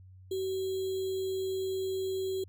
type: tone with sample-and-hold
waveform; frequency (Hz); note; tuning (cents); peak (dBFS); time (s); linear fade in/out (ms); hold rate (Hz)
sine; 379.6; F#4; +44; -30; 0.31-2.44; 5; 3675
effects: added 93 Hz sine -50 dBFS peak until 2.48 s